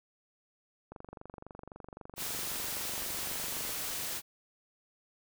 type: click train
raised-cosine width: 1 ms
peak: -31 dBFS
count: 67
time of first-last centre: 0.92-3.693 s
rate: 23.8 Hz
type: noise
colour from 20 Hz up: white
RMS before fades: -37 dBFS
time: 2.16-4.22 s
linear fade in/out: 50 ms
effects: none